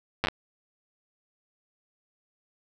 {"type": "slowing click train", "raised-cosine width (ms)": 0.3, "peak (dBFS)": -9, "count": 5, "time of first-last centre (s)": [0.24, 0.285], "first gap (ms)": 9, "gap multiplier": 1.15, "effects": []}